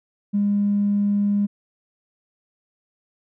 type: tone with tanh clipping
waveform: triangle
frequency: 203.5 Hz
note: G#3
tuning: 35 cents flat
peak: -17 dBFS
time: 0.33-1.47 s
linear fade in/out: 20 ms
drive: 4 dB
effects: none